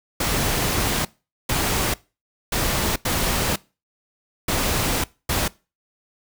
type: noise bursts at uneven times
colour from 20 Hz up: pink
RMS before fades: -22 dBFS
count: 6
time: 0.2-1.05 / 1.49-1.94 / 2.52-2.96 / 3.05-3.56 / 4.48-5.04 / 5.29-5.48 s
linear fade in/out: 5 ms
effects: noise-tail reverb RT60 0.3 s tail -22 dB re dry